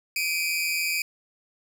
sawtooth tone pair together, 2322 / 2489 Hz, D7 / D#7, -20 / 0 cents, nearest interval minor second, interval 120 cents, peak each -24 dBFS, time 0.16-1.02 s, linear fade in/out 2 ms, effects none

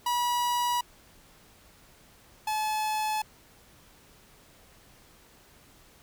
45% pulse tone pair in turn, 970 / 859.7 Hz, B5 / A5, -31 / -40 cents, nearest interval major second, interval 209 cents, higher first, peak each -25 / -27 dBFS, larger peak first, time 0.06-0.81 / 2.47-3.22 s, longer neither, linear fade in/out 5 ms, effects pink hiss -57 dBFS RMS until 6.02 s

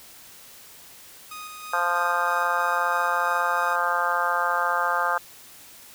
sawtooth tone with tremolo, 1244.5 Hz, D#6, in tune, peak -32 dBFS, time 1.31-3.76 s, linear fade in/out 5 ms, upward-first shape square, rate 3.1 Hz, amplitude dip 30%
harmonic tone, 174.61 Hz, F3, in tune, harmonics 3 / 4 / 5 / 6 / 7 / 8 / 9, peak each -32 / -30 / -28 / -30 / -26 / -30 / -28 dBFS, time 1.73-5.18 s, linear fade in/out 5 ms
effects white hiss -47 dBFS RMS until 5.94 s

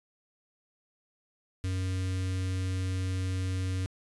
square tone with notch filter, 93.2 Hz, F#2, 13 cents sharp, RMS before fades -31 dBFS, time 1.64-3.86 s, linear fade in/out 0 ms, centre 800 Hz, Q 0.59, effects resampled to 24000 Hz

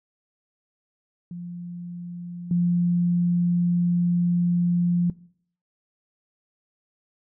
sine tone with level steps, 174.61 Hz, F3, in tune, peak -32 / -18 dBFS, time 1.31-5.1 s, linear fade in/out 2 ms, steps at 2.51 s, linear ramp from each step 2 ms, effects noise-tail reverb RT60 0.6 s tail -21 dB re dry

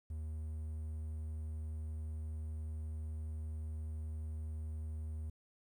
triangle tone, 77.9 Hz, D#2, 3 cents sharp, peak -37 dBFS, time 0.1-5.3 s, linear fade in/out 5 ms, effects 12-bit

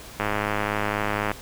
click train, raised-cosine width 0.5 ms, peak -9 dBFS, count 117, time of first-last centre 0.2-1.315 s, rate 104 Hz, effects pink hiss -42 dBFS RMS until 1.41 s

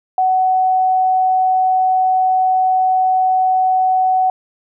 sine tone, 748 Hz, F#5, 19 cents sharp, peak -11 dBFS, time 0.18-4.3 s, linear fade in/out 2 ms, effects none

